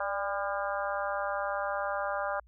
harmonic tone with a mistuned harmonic, 201.2 Hz, G3, 45 cents sharp, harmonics 3 / 4 / 5 / 6 / 7 / 8, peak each -34 / -36 / -39 / -37 / -38 / -41 dBFS, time 0-2.4 s, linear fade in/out 5 ms, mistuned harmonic 3, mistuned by -41 cents, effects added 58 Hz sine -56 dBFS peak until 2.47 s

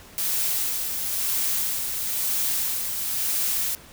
blue noise with tremolo, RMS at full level -24 dBFS, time 0.18-3.75 s, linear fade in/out 0 ms, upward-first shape sine, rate 1 Hz, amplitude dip 40%, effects pink hiss -47 dBFS RMS until 3.92 s

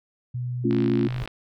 sine tone with pitch glide, 123.47 to 125.77 Hz, B2 to B2, 0 to +32 cents, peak -26 dBFS, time 0.34-1.23 s, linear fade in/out 10 ms, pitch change +32 cents, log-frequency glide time 0.61-0.89 s
sine chord, A augmented, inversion none, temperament equal, 220 / 277.2 / 349.2 Hz, A3 / C#4 / E#4, 0 / 0 / 0 cents, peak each -24 dBFS, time 0.64-1.08 s, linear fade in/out 10 ms
click train, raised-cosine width 0.3 ms, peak -20 dBFS, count 31, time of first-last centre 0.71-1.276 s, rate 53 Hz
brown noise with exponential growth, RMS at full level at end -30 dBFS, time 0.89-1.26 s, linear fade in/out 5 ms, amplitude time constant 80 ms
effects none

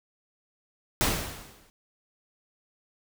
pink noise with exponential decay, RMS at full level -22 dBFS, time 1.01-1.7 s, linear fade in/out 0 ms, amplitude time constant 150 ms, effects none

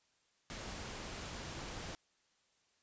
pink noise, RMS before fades -45 dBFS, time 0.5-1.95 s, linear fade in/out 0 ms, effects white hiss -75 dBFS RMS until 2.82 s + resampled to 16000 Hz

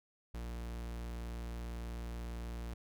45% pulse tone, 58.27 Hz, A#1, in tune, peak -40 dBFS, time 0.34-2.74 s, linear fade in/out 5 ms, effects none

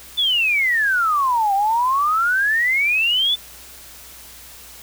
sine exponential two-way sweep, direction down then up, 3541 to 774 to 3541 Hz, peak -15 dBFS, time 0.17-3.36 s, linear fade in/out 20 ms, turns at 1.54 s, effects added 60 Hz sine -50 dBFS peak until 4.82 s + white hiss -41 dBFS RMS until 4.82 s

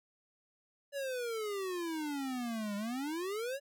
square exponential two-way sweep, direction down then up, 575 to 200 to 575 Hz, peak -36 dBFS, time 0.92-3.6 s, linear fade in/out 50 ms, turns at 2.76 s, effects none

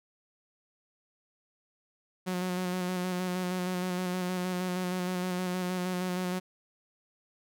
sawtooth tone with vibrato, 181.8 Hz, F#3, 30 cents flat, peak -26 dBFS, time 2.26-6.4 s, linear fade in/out 20 ms, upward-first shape square, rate 6.4 Hz, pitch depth 21 cents each way, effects none

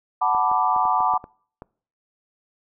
sine chord, B minor seventh, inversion second, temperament equal, 740 / 880 / 987.8 / 1174.7 Hz, F#5 / A5 / B5 / D6, 0 / 0 / 0 / 0 cents, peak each -23 dBFS, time 0.21-1.18 s, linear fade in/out 10 ms
clicks, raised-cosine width 1 ms, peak -23 dBFS, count 8, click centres 0.348 / 0.515 / 0.763 / 0.854 / 1.005 / 1.138 / 1.241 / 1.621 s
effects noise-tail reverb RT60 0.5 s tail -24 dB re dry

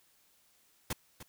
pink noise with echo, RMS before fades -34 dBFS, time 0.9-0.93 s, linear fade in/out 5 ms, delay 300 ms, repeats 1, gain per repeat -13 dB, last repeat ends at 1.23 s, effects white hiss -68 dBFS RMS until 1.28 s

